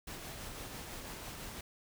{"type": "noise with tremolo", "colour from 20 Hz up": "pink", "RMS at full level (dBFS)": -44, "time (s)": [0.07, 1.61], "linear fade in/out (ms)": 5, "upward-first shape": "triangle", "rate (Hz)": 6, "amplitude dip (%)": 30, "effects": []}